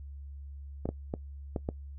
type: clicks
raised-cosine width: 2 ms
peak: -18 dBFS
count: 5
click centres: 0.856 / 0.89 / 1.139 / 1.562 / 1.689 s
effects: noise-tail reverb RT60 0.1 s tail -20 dB re dry + added 70 Hz sine -41 dBFS peak until 1.98 s